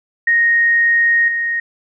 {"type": "tone with level steps", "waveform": "sine", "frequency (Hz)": 1864.7, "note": "A#6", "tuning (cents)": 0, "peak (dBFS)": [-10, -16], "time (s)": [0.27, 1.6], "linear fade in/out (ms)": 5, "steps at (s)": 1.28, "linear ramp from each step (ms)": 2, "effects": []}